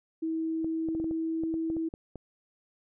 sine tone with pitch glide, 322.7 to 324.9 Hz, E4 to E4, -37 to -25 cents, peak -28 dBFS, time 0.22-1.89 s, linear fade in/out 10 ms, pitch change +12 cents, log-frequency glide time 0.47-1.62 s
clicks, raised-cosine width 2 ms, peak -27 dBFS, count 12, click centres 0.645 / 0.887 / 0.95 / 1 / 1.043 / 1.111 / 1.436 / 1.541 / 1.701 / 1.767 / 1.939 / 2.157 s
effects none

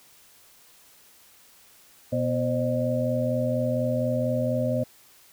harmonic tone with a mistuned harmonic, 122.4 Hz, B2, 15 cents flat, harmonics 1 / 2 / 4 / 5, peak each -28 / -28 / -28 / -28 dBFS, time 2.12-4.84 s, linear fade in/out 10 ms, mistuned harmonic 4, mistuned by +130 cents, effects white hiss -55 dBFS RMS until 5.32 s

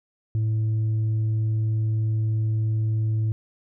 sine tone with tanh clipping, 109.6 Hz, A2, 6 cents flat, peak -21 dBFS, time 0.35-3.32 s, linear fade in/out 0 ms, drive 2 dB, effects none

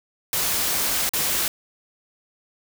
white noise with dropouts, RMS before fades -23 dBFS, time 0.33-1.48 s, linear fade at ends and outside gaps 1 ms, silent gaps 1.092-1.135 s, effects none

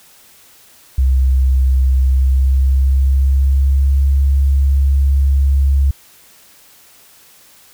sine tone with pitch glide, 65.4 to 68.73 Hz, C2 to C#2, 0 to -14 cents, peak -9 dBFS, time 0.98-5.91 s, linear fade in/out 5 ms, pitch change +86 cents, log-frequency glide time 1.99-4.04 s, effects white hiss -46 dBFS RMS until 7.73 s

